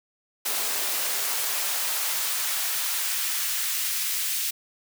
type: noise with high-pass filter sweep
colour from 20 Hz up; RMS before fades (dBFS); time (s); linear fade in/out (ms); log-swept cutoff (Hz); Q
white; -27; 0.45-4.51; 10; 350 to 2300; 0.76
effects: none